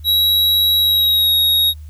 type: tone with pitch glide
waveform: square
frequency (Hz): 3868 to 3773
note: B7 to A#7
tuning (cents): -37 to +20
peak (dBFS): -12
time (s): 0.04-1.74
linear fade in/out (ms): 50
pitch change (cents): -43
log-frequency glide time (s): 0.79-1.34
effects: added 76 Hz sine -31 dBFS peak until 1.89 s + white hiss -56 dBFS RMS until 1.89 s